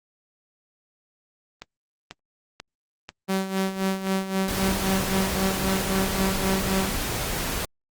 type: click train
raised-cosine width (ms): 0.2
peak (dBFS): -18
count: 7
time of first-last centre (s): 1.62-4.561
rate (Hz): 2.04
type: tone with tremolo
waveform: sawtooth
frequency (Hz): 191.5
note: G3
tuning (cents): -40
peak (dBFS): -17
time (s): 3.28-6.91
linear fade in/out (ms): 20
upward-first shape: sine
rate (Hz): 3.8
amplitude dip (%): 70
type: noise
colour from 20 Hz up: pink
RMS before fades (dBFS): -28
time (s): 4.48-7.65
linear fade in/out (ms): 2
effects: Opus 32 kbps